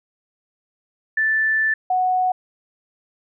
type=tone pair in turn; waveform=sine; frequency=1760 / 738.2 Hz; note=A6 / F#5; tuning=0 / -4 cents; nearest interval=octave + minor third; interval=1504 cents; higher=first; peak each=-16 dBFS; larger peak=neither; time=1.17-1.74 / 1.9-2.32 s; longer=first; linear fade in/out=5 ms; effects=none